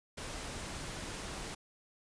pink noise, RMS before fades -42 dBFS, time 0.17-1.55 s, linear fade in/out 10 ms, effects resampled to 22050 Hz

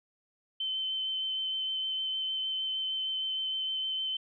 sine tone with vibrato, 3075 Hz, G7, 34 cents flat, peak -30 dBFS, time 0.6-4.17 s, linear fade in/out 5 ms, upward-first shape sine, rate 6.5 Hz, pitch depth 10 cents each way, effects none

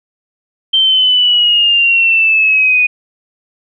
sine exponential sweep, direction down, 3136 to 2471 Hz, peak -7 dBFS, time 0.73-2.87 s, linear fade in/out 10 ms, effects none

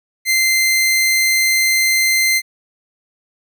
sawtooth tone, 2080 Hz, C7, 11 cents flat, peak -9 dBFS, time 0.25-2.42 s, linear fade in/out 50 ms, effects none

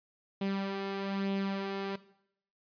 sawtooth tone with flanger, 196 Hz, G3, in tune, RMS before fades -35 dBFS, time 0.41-1.96 s, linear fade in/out 5 ms, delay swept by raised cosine 0.31 to 2.81 ms, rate 1.1 Hz, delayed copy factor +0.5, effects noise-tail reverb RT60 0.7 s tail -17 dB re dry + resampled to 11025 Hz

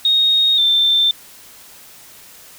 sine tone pair in turn, 3729 / 3564 Hz, A#7 / A7, 0 / +22 cents, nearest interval minor second, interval 78 cents, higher first, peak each -11 dBFS, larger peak neither, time 0.05-0.58 / 0.58-1.11 s, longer neither, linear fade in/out 2 ms, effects white hiss -42 dBFS RMS until 2.58 s

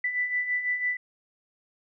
sine beating tone pair, 1979 / 1985 Hz, B6 / B6, +3 / +8 cents, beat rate 6 Hz, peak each -33 / -26 dBFS, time 0.04-0.97 s, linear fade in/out 5 ms, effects none

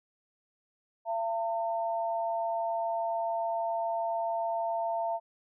sine tone pair together, 678 / 905 Hz, E5 / A5, +49 / +48 cents, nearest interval perfect fourth, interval 499 cents, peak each -30 / -33 dBFS, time 1.05-5.2 s, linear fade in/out 50 ms, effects none

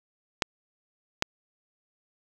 clicks, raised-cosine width 0.2 ms, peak -5 dBFS, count 2, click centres 0.422 / 1.224 s, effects 7-bit

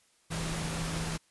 sine tone in noise, 162.9 Hz, E3, 20 cents flat, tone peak -35 dBFS, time 0.3-1.18 s, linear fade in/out 20 ms, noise pink, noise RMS -36 dBFS, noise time 0.3-1.18 s, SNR -2 dB, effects white hiss -67 dBFS RMS until 1.3 s + resampled to 24000 Hz

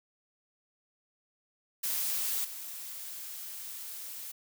blue noise with level steps, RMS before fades -32 / -42 dBFS, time 1.83-4.32 s, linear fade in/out 10 ms, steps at 2.44 s, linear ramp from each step 10 ms, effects none

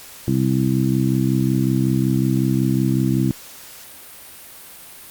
harmonic tone, 65.41 Hz, C2, in tune, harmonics 2 / 3 / 4 / 5, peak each -19 / -21 / -22 / -23 dBFS, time 0.28-3.31 s, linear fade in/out 0 ms, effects white hiss -40 dBFS RMS until 5.1 s + Opus 48 kbps

